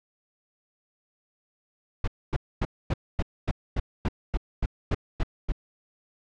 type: noise bursts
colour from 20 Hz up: brown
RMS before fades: -24 dBFS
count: 13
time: 2.04-5.521 s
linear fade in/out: 5 ms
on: 37 ms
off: 250 ms
effects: low-pass 4000 Hz 12 dB/octave